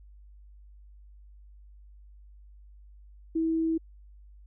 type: tone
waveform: sine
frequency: 324.6 Hz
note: E4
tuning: 27 cents flat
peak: -24 dBFS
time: 3.35-3.78 s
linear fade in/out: 10 ms
effects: added 50 Hz sine -49 dBFS peak until 4.46 s